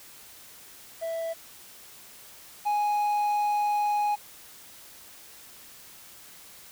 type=tone pair in turn; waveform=triangle; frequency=659.3 / 830.7 Hz; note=E5 / G#5; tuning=0 / 0 cents; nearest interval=major third; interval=400 cents; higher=second; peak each=-27 / -21 dBFS; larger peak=second; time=1.01-1.34 / 2.65-4.16 s; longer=second; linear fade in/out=20 ms; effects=white hiss -49 dBFS RMS until 6.71 s